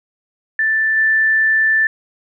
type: tone with level steps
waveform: sine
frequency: 1765 Hz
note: A6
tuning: 5 cents sharp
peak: -13 / -11 dBFS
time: 0.59-1.87 s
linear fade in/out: 2 ms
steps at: 0.96 s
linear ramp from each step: 20 ms
effects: none